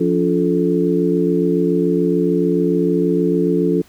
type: harmonic tone with a mistuned harmonic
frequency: 87.31 Hz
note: F2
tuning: in tune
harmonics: 2 / 3 / 4 / 5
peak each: -19 / -19 / -19 / -19 dBFS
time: 0-3.82 s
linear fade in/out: 10 ms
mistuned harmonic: 3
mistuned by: +130 cents
effects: pink hiss -50 dBFS RMS until 3.88 s